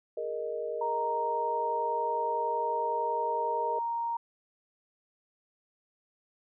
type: chord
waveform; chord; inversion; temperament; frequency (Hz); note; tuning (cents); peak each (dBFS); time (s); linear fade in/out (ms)
sine; Ab suspended second; none; equal; 415.3 / 466.2 / 622.3; Ab4 / Bb4 / Eb5; 0 / 0 / 0; -39 / -34 / -36; 0.17-3.79; 5
type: tone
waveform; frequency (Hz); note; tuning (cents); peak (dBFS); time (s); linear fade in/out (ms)
sine; 932; A#5; -1; -29; 0.81-4.17; 5
effects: none